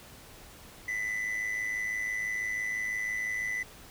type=tone with amplitude modulation; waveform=triangle; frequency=1996 Hz; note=B6; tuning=18 cents sharp; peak=-26 dBFS; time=0.88-3.63 s; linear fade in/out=5 ms; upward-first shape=sine; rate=106 Hz; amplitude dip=55%; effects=pink hiss -51 dBFS RMS until 3.9 s